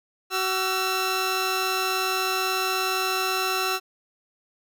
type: tone pair together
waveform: 15% pulse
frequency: 376.2 / 1340.6 Hz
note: F#4 / E6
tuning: +29 / +29 cents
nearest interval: octave + minor seventh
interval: 2200 cents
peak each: -20 / -19 dBFS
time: 0.3-3.8 s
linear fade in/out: 50 ms
effects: none